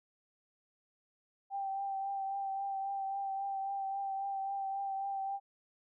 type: tone with vibrato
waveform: sine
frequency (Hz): 784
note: G5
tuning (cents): 0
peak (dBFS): -34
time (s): 1.5-5.4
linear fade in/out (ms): 50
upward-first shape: triangle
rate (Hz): 3.7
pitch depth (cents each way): 25
effects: none